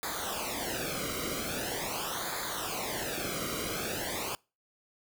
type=noise with flanger; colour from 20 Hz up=pink; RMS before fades=-35 dBFS; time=0.03-4.35 s; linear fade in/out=0 ms; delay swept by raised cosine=0.35 to 1.16 ms; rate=0.43 Hz; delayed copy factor=-0.85; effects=noise-tail reverb RT60 0.3 s tail -25 dB re dry